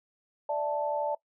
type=chord; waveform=sine; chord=D suspended second; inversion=none; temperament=equal; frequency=587.3 / 659.3 / 880 Hz; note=D5 / E5 / A5; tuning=0 / 0 / 0 cents; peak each=-30 / -36 / -31 dBFS; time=0.49-1.15 s; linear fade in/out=5 ms; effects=noise-tail reverb RT60 0.1 s tail -21 dB re dry